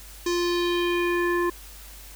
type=tone with low-pass filter sweep; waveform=square; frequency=349.2 Hz; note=F4; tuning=in tune; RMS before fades=-24 dBFS; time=0.26-1.5 s; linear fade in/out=5 ms; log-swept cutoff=6200 to 1400 Hz; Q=2.7; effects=added 50 Hz sine -44 dBFS peak until 2.15 s + white hiss -46 dBFS RMS until 2.15 s